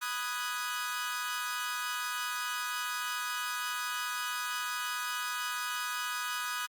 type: chord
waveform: sawtooth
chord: G# minor seventh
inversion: first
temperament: equal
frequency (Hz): 987.8 / 1244.5 / 1480 / 1661.2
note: B5 / D#6 / F#6 / G#6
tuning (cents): 0 / 0 / 0 / 0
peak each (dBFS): -38 / -33 / -35 / -37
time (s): 0.01-6.67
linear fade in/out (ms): 20
effects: Opus 48 kbps